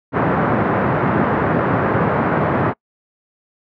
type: band-pass noise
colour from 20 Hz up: pink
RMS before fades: -17 dBFS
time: 0.12-2.74 s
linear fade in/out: 50 ms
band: 110 to 1600 Hz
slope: 24 dB/octave
effects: noise-tail reverb RT60 0.1 s tail -26 dB re dry